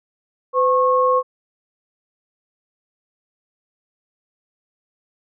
sine tone pair together, 508 / 1089.6 Hz, B4 / C#6, +49 / -30 cents, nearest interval octave + minor second, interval 1321 cents, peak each -16 dBFS, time 0.53-1.23 s, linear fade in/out 50 ms, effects none

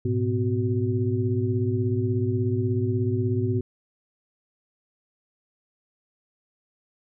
sine tone cluster, 105.7 / 122.2 / 253.3 / 372.5 Hz, G#2 / B2 / B3 / F#4, +31 / -18 / +44 / +12 cents, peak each -24 / -29 / -29 / -28 dBFS, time 0.05-3.61 s, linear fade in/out 5 ms, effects none

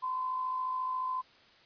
sine tone with amplitude modulation, 1025 Hz, C6, 36 cents flat, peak -29 dBFS, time 0.02-1.22 s, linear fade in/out 20 ms, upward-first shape sine, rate 54.2 Hz, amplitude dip 40%, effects white hiss -60 dBFS RMS until 1.65 s + resampled to 11025 Hz

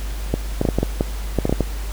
clicks, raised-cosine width 2 ms, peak -4 dBFS, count 12, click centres 0.34 / 0.614 / 0.652 / 0.688 / 0.786 / 0.83 / 1.009 / 1.387 / 1.454 / 1.495 / 1.526 / 1.607 s, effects added 50 Hz sine -24 dBFS peak until 1.92 s + pink hiss -37 dBFS RMS until 1.92 s

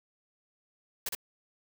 white noise with echo, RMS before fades -33 dBFS, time 1.06-1.09 s, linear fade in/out 5 ms, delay 61 ms, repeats 1, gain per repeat -2 dB, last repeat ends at 1.151 s, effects none

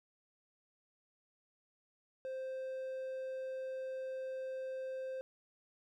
triangle tone, 523.3 Hz, C5, in tune, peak -37 dBFS, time 2.25-5.21 s, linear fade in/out 0 ms, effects none

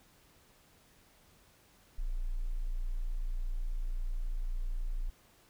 sine tone, 29.14 Hz, A#0, in tune, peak -31 dBFS, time 1.98-5.1 s, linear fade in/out 10 ms, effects pink hiss -64 dBFS RMS until 5.49 s

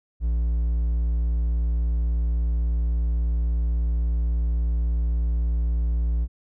triangle tone with hard clipping, 58.2 Hz, A#1, 2 cents flat, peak -21 dBFS, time 0.2-6.28 s, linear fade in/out 50 ms, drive 6 dB, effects none

